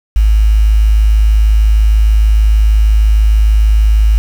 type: tone with quantisation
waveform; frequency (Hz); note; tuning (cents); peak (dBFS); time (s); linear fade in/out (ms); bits
sine; 53.2; G#1; +42; -5; 0.16-4.18; 0; 5
effects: none